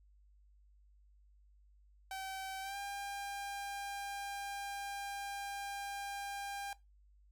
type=tone with pitch glide; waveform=sawtooth; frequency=769 to 800.3 Hz; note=G5 to G5; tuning=-33 to +36 cents; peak=-37 dBFS; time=2.11-6.73 s; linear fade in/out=2 ms; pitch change=+69 cents; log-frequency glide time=2.61-2.77 s; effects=noise-tail reverb RT60 0.2 s tail -18 dB re dry + added 50 Hz sine -62 dBFS peak until 7.31 s